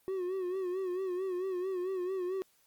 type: tone with vibrato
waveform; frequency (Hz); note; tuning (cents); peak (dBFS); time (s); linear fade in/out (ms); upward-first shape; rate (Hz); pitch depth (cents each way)
triangle; 370; F#4; 0; -30; 0.08-2.42; 0; sine; 4.5; 73
effects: white hiss -69 dBFS RMS until 2.66 s + Opus 24 kbps